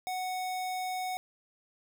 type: tone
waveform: square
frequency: 740 Hz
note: F#5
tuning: in tune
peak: -33 dBFS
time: 0.07-1.17 s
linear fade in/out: 0 ms
effects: none